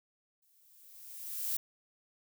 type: noise with exponential growth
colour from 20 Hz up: violet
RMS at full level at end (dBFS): -32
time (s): 0.42-1.57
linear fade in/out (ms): 5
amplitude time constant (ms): 250
effects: none